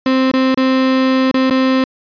35% pulse tone with dropouts, 261.6 Hz, C4, in tune, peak -9 dBFS, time 0.06-1.84 s, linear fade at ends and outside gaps 2 ms, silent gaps 0.315-0.337 / 0.545-0.574 / 1.314-1.342 / 1.499-1.508 s, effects resampled to 11025 Hz

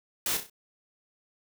white noise with echo, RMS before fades -29 dBFS, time 0.26-0.37 s, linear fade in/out 2 ms, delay 32 ms, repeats 4, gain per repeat -7 dB, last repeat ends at 0.498 s, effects none

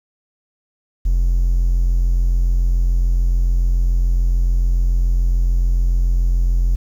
triangle tone, 43.48 Hz, F1, 7 cents flat, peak -10 dBFS, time 1.05-6.76 s, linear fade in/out 10 ms, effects tanh soft clip ceiling -6 dBFS + 8-bit

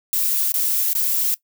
violet noise bursts, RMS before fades -20 dBFS, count 3, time 0.13-1.342 s, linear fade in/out 0 ms, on 390 ms, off 21 ms, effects noise-tail reverb RT60 0.1 s tail -19 dB re dry

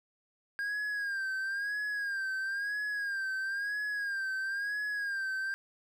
triangle tone with vibrato, 1615 Hz, G#6, 49 cents flat, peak -30 dBFS, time 0.59-5.54 s, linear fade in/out 0 ms, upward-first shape sine, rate 1 Hz, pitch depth 77 cents each way, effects none

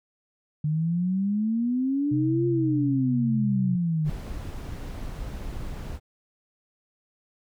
sine exponential two-way sweep, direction up then down, 149.1 to 349.2 to 149.1 Hz, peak -22 dBFS, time 0.64-4.1 s, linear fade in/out 5 ms, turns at 2.47 s
sine tone, 130.81 Hz, C3, in tune, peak -25 dBFS, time 2.11-3.76 s, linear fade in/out 10 ms
brown noise, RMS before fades -34 dBFS, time 4.04-6 s, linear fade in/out 50 ms
effects none

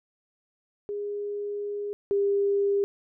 sine tone pair in turn, 410 / 400.9 Hz, G#4 / G4, -22 / +39 cents, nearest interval unison, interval 39 cents, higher first, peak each -29 / -21 dBFS, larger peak second, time 0.89-1.93 / 2.11-2.84 s, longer first, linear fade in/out 0 ms, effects none

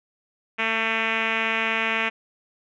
5% pulse tone with low-pass filter, 223.9 Hz, A3, 30 cents sharp, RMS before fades -24 dBFS, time 0.58-2.1 s, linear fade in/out 20 ms, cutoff 2500 Hz, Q 3.2, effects none

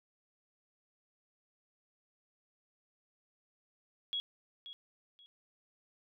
sine tone with echo, 3328 Hz, G#7, 3 cents sharp, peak -33 dBFS, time 4.13-4.2 s, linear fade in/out 0 ms, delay 530 ms, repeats 2, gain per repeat -12 dB, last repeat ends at 5.26 s, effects none

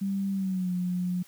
sine tone with pitch glide, 196 to 179.73 Hz, G3 to F3, 0 to +50 cents, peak -26 dBFS, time 0.01-1.23 s, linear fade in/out 10 ms, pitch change -150 cents, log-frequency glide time 0.32-0.72 s, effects white hiss -56 dBFS RMS until 1.27 s

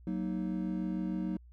triangle chord, D# minor, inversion first, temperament just, 186.68 / 233.3 / 311.1 Hz, F#3 / A#3 / D#4, +16 / +2 / 0 cents, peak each -32 / -37 / -35 dBFS, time 0.07-1.37 s, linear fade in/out 2 ms, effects added 60 Hz sine -52 dBFS peak until 1.52 s

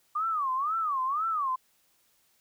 sine tone with vibrato, 1174.7 Hz, D6, in tune, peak -26 dBFS, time 0.15-1.56 s, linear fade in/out 10 ms, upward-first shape sine, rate 2 Hz, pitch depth 230 cents each way, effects white hiss -68 dBFS RMS until 2.4 s

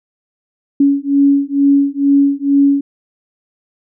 sine beating tone pair, 279.2 / 281.4 Hz, C#4 / C#4, +13 / +26 cents, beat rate 2.2 Hz, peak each -12 dBFS, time 0.8-2.81 s, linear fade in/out 5 ms, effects none

